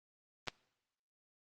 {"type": "clicks", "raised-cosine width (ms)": 0.2, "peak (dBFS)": [-23, -17], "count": 2, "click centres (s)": [0.475, 0.483], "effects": ["noise-tail reverb RT60 0.9 s tail -23 dB re dry", "Opus 32 kbps"]}